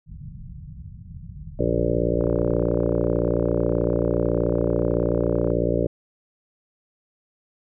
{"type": "low-pass noise", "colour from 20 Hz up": "white", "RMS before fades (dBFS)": -38, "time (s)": [0.06, 2.67], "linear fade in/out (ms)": 50, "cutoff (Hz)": 170, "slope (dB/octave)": 48}
{"type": "harmonic tone", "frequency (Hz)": 58.3, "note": "A#1", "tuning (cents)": 1, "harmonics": [1, 2, 3, 5, 6, 7, 8, 9, 10], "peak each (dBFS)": [-28, -28, -28, -28, -28, -28, -28, -28, -28], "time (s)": [1.59, 5.87], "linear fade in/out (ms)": 5}
{"type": "click train", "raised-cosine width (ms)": 1, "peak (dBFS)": -21, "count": 112, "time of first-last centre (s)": [2.21, 5.504], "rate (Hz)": 33.7}
{"effects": []}